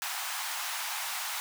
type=high-pass noise; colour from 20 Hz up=pink; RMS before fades=-35 dBFS; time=0.02-1.4 s; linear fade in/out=0 ms; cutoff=760 Hz; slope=48 dB/octave; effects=none